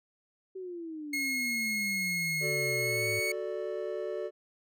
sine exponential sweep, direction down, 383.4 to 103.83 Hz, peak -37 dBFS, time 0.55-3.2 s, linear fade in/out 10 ms
40% pulse tone with pitch glide, 2161 to 2222 Hz, C#7 to C#7, -45 to +4 cents, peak -29 dBFS, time 1.13-3.32 s, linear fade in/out 5 ms, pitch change +49 cents, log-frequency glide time 2.77-3.07 s
triangle chord, D major, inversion first, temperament equal, 370 / 440 / 587.3 Hz, F#4 / A4 / D5, 0 / 0 / 0 cents, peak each -35 dBFS, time 2.4-4.31 s, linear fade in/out 50 ms
effects none

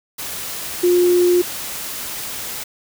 sine tone in noise, 354.9 Hz, F4, 28 cents sharp, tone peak -11 dBFS, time 0.83-1.42 s, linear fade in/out 10 ms, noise white, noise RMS -28 dBFS, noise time 0.18-2.64 s, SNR +14 dB, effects none

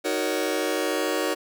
sawtooth chord, D# minor seventh, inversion none, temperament just, 311.1 / 373.4 / 466.7 / 560 Hz, D#4 / F#4 / A#4 / C#5, 0 / +16 / +2 / +18 cents, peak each -25 dBFS, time 0.04-1.35 s, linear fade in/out 20 ms, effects none

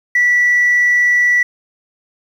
sine tone, 1956 Hz, B6, 17 cents flat, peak -8 dBFS, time 0.15-1.43 s, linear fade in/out 5 ms, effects tanh soft clip ceiling -6 dBFS + 7-bit

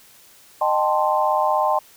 sine chord, A half-diminished seventh, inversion second, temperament equal with one note detuned, 615.1 / 784 / 880 / 1046.5 Hz, Eb5 / G5 / A5 / C6, -20 / 0 / 0 / 0 cents, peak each -22 dBFS, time 0.61-1.79 s, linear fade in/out 5 ms, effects white hiss -50 dBFS RMS until 1.96 s

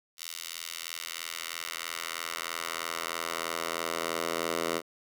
10% pulse tone with high-pass filter sweep, 83.1 Hz, E2, 15 cents sharp, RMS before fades -35 dBFS, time 0.17-4.82 s, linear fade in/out 50 ms, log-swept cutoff 3700 to 440 Hz, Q 0.82, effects none

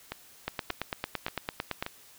two click trains, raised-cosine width 0.3 ms, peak -18 / -14 dBFS, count 4 / 13, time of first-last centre 0.12-1.864 / 0.48-1.825 s, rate 1.72 / 8.92 Hz, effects white hiss -55 dBFS RMS until 2.18 s

